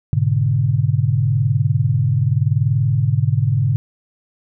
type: chord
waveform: sine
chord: G# diminished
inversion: none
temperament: equal with one note detuned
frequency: 103.83 / 123.47 / 144.39 Hz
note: G#2 / B2 / D3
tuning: 0 / 0 / -29 cents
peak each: -18 dBFS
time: 0.13-3.76 s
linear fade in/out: 0 ms
effects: none